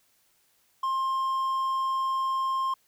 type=tone; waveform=triangle; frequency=1060 Hz; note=C6; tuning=22 cents sharp; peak=-23 dBFS; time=0.83-2.74 s; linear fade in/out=5 ms; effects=white hiss -67 dBFS RMS until 2.87 s